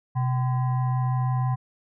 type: tone with frequency modulation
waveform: sine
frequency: 127.5 Hz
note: C3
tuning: 44 cents flat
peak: -21 dBFS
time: 0.15-1.56 s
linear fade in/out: 20 ms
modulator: 894 Hz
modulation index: 0.45
effects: none